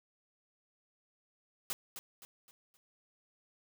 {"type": "noise with echo", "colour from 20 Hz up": "white", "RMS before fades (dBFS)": -37, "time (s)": [1.7, 1.73], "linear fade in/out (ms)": 0, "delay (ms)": 260, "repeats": 4, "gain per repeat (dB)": -8, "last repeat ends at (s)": 2.77, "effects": []}